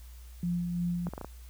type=tone with tremolo; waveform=sine; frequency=174.61 Hz; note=F3; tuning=in tune; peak=-27 dBFS; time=0.43-1.09 s; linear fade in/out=2 ms; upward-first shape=sine; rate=2.9 Hz; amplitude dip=35%
type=clicks; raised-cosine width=1 ms; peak=-24 dBFS; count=5; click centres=1.069 / 1.136 / 1.179 / 1.213 / 1.246 s
effects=added 60 Hz sine -45 dBFS peak until 1.49 s + white hiss -59 dBFS RMS until 1.49 s